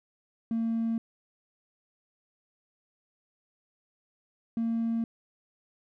triangle tone pair in turn, 227.6 / 228.9 Hz, A#3 / A#3, -41 / -31 cents, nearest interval unison, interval 10 cents, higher second, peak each -23 dBFS, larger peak neither, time 0.51-0.98 / 4.57-5.04 s, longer neither, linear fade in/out 2 ms, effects tanh soft clip ceiling -22 dBFS

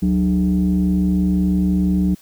sine tone with frequency modulation, 185 Hz, F#3, in tune, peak -13 dBFS, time 0.02-2.15 s, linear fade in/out 10 ms, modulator 114 Hz, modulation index 0.74, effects tanh soft clip ceiling -9 dBFS + white hiss -50 dBFS RMS until 2.21 s

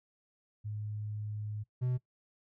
sine / triangle tone pair in turn, 105.6 / 125.58 Hz, G#2 / B2, +29 / +29 cents, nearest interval minor third, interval 300 cents, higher second, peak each -36 / -27 dBFS, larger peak second, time 0.64-1.64 / 1.81-1.98 s, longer first, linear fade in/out 20 ms, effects noise-tail reverb RT60 0.1 s tail -19 dB re dry

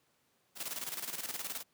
white noise with tremolo, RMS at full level -38 dBFS, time 0.55-1.64 s, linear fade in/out 50 ms, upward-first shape square, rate 19 Hz, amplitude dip 65%, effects pink hiss -73 dBFS RMS until 1.73 s + high-pass 150 Hz 12 dB/octave

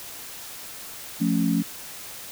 sine chord, F augmented, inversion none, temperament equal, 174.61 / 220 / 277.2 Hz, F3 / A3 / C#4, 0 / 0 / 0 cents, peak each -24 dBFS, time 1.2-1.63 s, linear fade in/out 20 ms, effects white hiss -39 dBFS RMS until 2.31 s

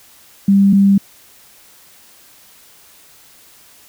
sine tone pair in turn, 197.7 / 197.7 Hz, G3 / G3, +15 / +15 cents, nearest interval unison, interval 0 cents, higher neither, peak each -7 dBFS, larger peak neither, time 0.48-0.73 / 0.73-0.98 s, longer neither, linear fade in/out 5 ms, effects white hiss -46 dBFS RMS until 3.88 s

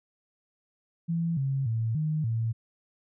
sine tone with pitch steps, 167.3 / 135.8 / 113 / 154.6 / 113.6 Hz, E3 / C#3 / A2 / D#3 / A#2, +26 / -35 / +47 / -11 / -44 cents, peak -25 dBFS, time 1.08-2.53 s, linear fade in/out 20 ms, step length 290 ms, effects none

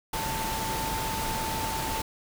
sine tone in noise, 888 Hz, A5, 16 cents sharp, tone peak -32 dBFS, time 0.13-2.02 s, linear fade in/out 5 ms, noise pink, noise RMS -32 dBFS, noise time 0.13-2.02 s, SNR -3 dB, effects none

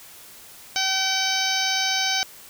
harmonic tone, 766 Hz, G5, 40 cents flat, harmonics 1 / 2 / 3 / 4 / 5 / 6 / 7 / 8, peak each -29 / -29 / -29 / -29 / -29 / -29 / -29 / -29 dBFS, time 0.76-2.23 s, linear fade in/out 0 ms, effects white hiss -45 dBFS RMS until 2.49 s

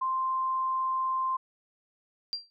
sine tone, 1046 Hz, C6, 1 cent flat, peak -26 dBFS, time 0.01-1.37 s, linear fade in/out 10 ms
sine tone with exponential decay, 4726 Hz, D8, 10 cents sharp, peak -26 dBFS, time 2.33-2.5 s, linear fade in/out 0 ms, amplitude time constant 35 ms
effects none

